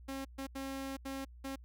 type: tone bursts at uneven times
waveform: sawtooth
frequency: 270 Hz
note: C#4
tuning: 45 cents flat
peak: -35 dBFS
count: 5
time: 0.08-0.25 / 0.38-0.47 / 0.55-0.97 / 1.05-1.25 / 1.44-1.56 s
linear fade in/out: 10 ms
effects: added 60 Hz sine -51 dBFS peak until 1.64 s